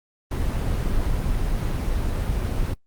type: noise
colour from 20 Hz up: brown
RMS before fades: -23 dBFS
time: 0.31-2.74 s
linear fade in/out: 5 ms
effects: noise-tail reverb RT60 0.1 s tail -20 dB re dry + Opus 24 kbps